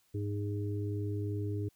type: harmonic tone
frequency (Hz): 102.6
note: G#2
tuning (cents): -21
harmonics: 1 / 3 / 4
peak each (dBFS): -33 / -40 / -41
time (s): 0.14-1.69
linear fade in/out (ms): 10
effects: white hiss -71 dBFS RMS until 1.75 s